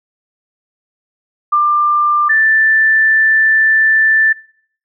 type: tone pair in turn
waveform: sine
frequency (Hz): 1191 / 1766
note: D6 / A6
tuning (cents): +24 / +6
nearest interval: perfect fifth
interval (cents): 682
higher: second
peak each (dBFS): -8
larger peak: neither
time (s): 1.52-2.29 / 2.29-4.33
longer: second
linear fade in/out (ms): 10
effects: noise-tail reverb RT60 0.6 s tail -23 dB re dry